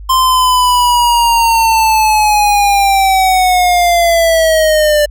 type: linear sweep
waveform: square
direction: down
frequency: 1046.5 to 589 Hz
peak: -8 dBFS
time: 0.09-5.06 s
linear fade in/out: 10 ms
effects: added 50 Hz sine -26 dBFS peak until 5.1 s